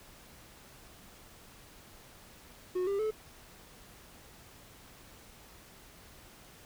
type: tone with pitch steps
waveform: triangle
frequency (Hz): 364.6 / 397.6 / 433.6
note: F#4 / G4 / A4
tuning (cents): -25 / +25 / -25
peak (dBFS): -27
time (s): 2.75-3.11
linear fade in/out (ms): 10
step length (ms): 120
effects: pink hiss -55 dBFS RMS until 6.65 s